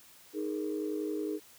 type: chord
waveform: sine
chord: D# suspended fourth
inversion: none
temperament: equal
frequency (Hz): 311.1 / 415.3 / 466.2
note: D#4 / G#4 / A#4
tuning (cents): 0 / 0 / 0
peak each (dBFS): -34 / -35 / -40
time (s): 0.33-1.4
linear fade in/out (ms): 50
effects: tanh soft clip ceiling -23 dBFS + white hiss -57 dBFS RMS until 1.58 s